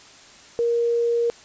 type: tone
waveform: sine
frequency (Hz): 470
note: A#4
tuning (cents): +14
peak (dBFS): -18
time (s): 0.59-1.3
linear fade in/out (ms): 0
effects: white hiss -47 dBFS RMS until 1.44 s + resampled to 16000 Hz